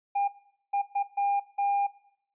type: tone bursts at uneven times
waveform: triangle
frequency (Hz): 804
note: G5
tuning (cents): +44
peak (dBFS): -22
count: 5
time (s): 0.15-0.28 / 0.73-0.82 / 0.95-1.03 / 1.17-1.4 / 1.58-1.87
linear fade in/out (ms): 10
effects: noise-tail reverb RT60 0.7 s tail -18 dB re dry + resampled to 8000 Hz